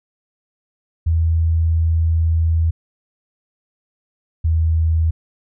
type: tone pair in turn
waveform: sine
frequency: 81.8 / 80.86 Hz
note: E2 / E2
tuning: -13 / -33 cents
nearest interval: unison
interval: 20 cents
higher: first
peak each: -13 dBFS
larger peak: neither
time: 1.06-2.71 / 4.44-5.11 s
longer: first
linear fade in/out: 10 ms
effects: none